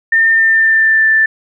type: tone with pitch glide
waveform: sine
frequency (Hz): 1809 to 1767.7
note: A6 to A6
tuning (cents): +48 to +8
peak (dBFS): -7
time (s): 0.12-1.26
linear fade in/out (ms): 5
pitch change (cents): -40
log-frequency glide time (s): 0.3-1.07
effects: none